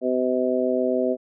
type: harmonic tone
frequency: 127.3 Hz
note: C3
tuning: 47 cents flat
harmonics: 2 / 3 / 4 / 5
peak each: -25 / -25 / -25 / -25 dBFS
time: 0.01-1.17 s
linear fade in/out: 50 ms
effects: none